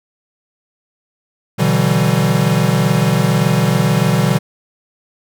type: chord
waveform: square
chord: E minor seventh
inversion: second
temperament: equal with one note detuned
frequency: 123.47 / 146.83 / 164.81 / 191.85 Hz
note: B2 / D3 / E3 / G3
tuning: 0 / 0 / 0 / -37 cents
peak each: -18 dBFS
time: 1.58-4.39 s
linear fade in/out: 20 ms
effects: none